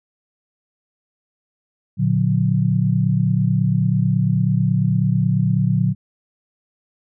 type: chord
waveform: sine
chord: Bb augmented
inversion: none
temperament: just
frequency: 116.54 / 145.68 / 182.1 Hz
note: Bb2 / D3 / F#3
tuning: 0 / -14 / -27 cents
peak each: -19 dBFS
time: 1.97-5.95 s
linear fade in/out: 50 ms
effects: none